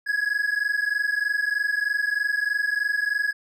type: tone pair together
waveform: triangle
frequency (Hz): 1661.2 / 1684.4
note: G#6 / G#6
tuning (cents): 0 / +24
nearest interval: unison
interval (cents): 24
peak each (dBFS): -23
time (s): 0.06-3.33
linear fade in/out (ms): 20
effects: none